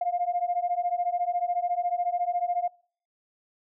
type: beating tone pair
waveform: sine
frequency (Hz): 698.5 / 712.5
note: F5 / F5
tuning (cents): 0 / +34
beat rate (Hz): 14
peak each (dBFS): -27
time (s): 0.01-2.68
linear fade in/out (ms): 5
effects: noise-tail reverb RT60 0.5 s tail -24 dB re dry + tanh soft clip ceiling -17 dBFS